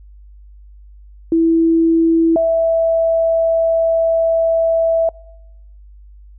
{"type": "tone pair in turn", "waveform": "sine", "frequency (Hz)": [329, 658], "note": ["E4", "E5"], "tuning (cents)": [-3, -3], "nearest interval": "octave", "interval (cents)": 1200, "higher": "second", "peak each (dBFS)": [-10, -11], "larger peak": "first", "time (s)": [[1.32, 2.36], [2.36, 5.09]], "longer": "second", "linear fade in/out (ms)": 2, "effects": ["noise-tail reverb RT60 0.9 s tail -25 dB re dry", "added 50 Hz sine -38 dBFS peak until 6.38 s"]}